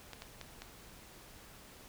clicks, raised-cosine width 0.2 ms, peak -27 dBFS, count 4, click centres 0.133 / 0.221 / 0.413 / 0.62 s, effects pink hiss -55 dBFS RMS until 1.88 s

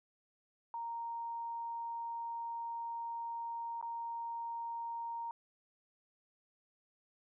sine tone with dropouts, 930 Hz, A#5, 4 cents flat, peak -38 dBFS, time 0.74-5.31 s, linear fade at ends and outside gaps 1 ms, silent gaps 3.813-3.826 s, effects none

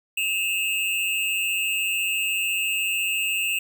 square tone pair together, 2598 / 2788 Hz, E7 / F7, -26 / -4 cents, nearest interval minor second, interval 122 cents, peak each -26 dBFS, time 0.17-3.59 s, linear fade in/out 5 ms, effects none

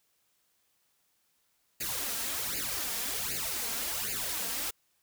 white noise with flanger, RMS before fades -34 dBFS, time 1.8-4.71 s, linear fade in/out 10 ms, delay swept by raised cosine 0.43 to 4.43 ms, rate 1.3 Hz, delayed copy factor +0.95, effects white hiss -73 dBFS RMS until 5.02 s

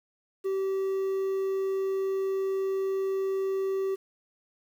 triangle tone with quantisation, 385.8 Hz, G4, 28 cents flat, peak -24 dBFS, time 0.44-3.96 s, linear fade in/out 20 ms, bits 9, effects none

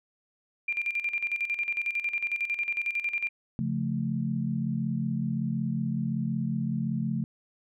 sine tone with tremolo, 2386 Hz, D7, 27 cents sharp, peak -25 dBFS, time 0.68-3.29 s, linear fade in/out 5 ms, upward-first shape square, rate 11 Hz, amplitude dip 70%
sine chord, Db augmented, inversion none, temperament equal, 138.59 / 174.61 / 220 Hz, Db3 / F3 / A3, 0 / 0 / 0 cents, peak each -31 / -32 / -30 dBFS, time 3.59-7.24 s, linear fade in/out 0 ms
effects none

